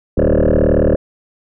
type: tone with frequency modulation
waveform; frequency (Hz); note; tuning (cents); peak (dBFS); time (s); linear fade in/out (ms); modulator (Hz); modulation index
sine; 293.7; D4; 0; -7; 0.17-0.96; 10; 38.3; 7.6
effects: tanh soft clip ceiling -8 dBFS